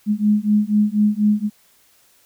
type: beating tone pair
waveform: sine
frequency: 207.7 / 211.8 Hz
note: G#3 / G#3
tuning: 0 / +34 cents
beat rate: 4.1 Hz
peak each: -17 dBFS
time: 0.06-1.5 s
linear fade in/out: 50 ms
effects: white hiss -56 dBFS RMS until 2.25 s